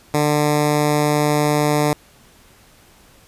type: tone with notch filter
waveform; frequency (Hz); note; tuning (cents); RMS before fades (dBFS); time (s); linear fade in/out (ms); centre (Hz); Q
10% pulse; 148.8; D3; +23; -17; 0.14-1.93; 2; 3000; 1.7
effects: pink hiss -50 dBFS RMS until 3.27 s + resampled to 32000 Hz